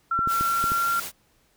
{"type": "tone with pitch glide", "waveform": "sine", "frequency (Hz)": [1357, 1377.5], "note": ["E6", "F6"], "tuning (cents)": [50, -24], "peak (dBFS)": -21, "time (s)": [0.11, 1], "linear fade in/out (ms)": 5, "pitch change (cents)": 26, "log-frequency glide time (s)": [0.26, 0.89]}
{"type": "clicks", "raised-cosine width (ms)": 3, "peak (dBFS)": -19, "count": 5, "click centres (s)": [0.191, 0.274, 0.41, 0.641, 0.719]}
{"type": "noise", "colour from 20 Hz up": "white", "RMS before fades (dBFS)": -34, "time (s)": [0.27, 1.12], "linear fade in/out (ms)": 50}
{"effects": ["pink hiss -64 dBFS RMS until 1.56 s"]}